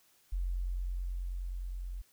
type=tone with level ramp; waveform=sine; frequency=44.75 Hz; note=F1; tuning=43 cents sharp; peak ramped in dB=-30 to -37 dBFS; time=0.32-2.02 s; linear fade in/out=10 ms; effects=white hiss -67 dBFS RMS until 2.12 s